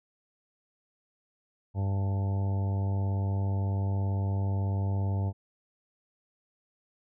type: harmonic tone with a mistuned harmonic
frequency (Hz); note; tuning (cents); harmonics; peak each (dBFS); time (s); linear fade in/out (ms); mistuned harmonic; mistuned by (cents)
98; G2; 0; 1 / 2 / 3 / 4 / 5 / 6 / 7 / 8 / 9; -26 / -38 / -44 / -46 / -47 / -48 / -46 / -52 / -46; 1.74-5.33; 50; 8; +46
effects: none